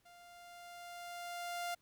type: tone with level ramp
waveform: sawtooth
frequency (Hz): 698.5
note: F5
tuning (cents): 0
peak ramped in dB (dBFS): -54 to -33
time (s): 0.05-1.75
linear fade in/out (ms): 10
effects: pink hiss -75 dBFS RMS until 1.81 s